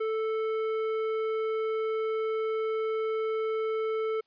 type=tone with hard clipping; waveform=sine; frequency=440 Hz; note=A4; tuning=in tune; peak=-29 dBFS; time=0-4.21 s; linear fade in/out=10 ms; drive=10 dB; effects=white hiss -73 dBFS RMS until 4.26 s + resampled to 11025 Hz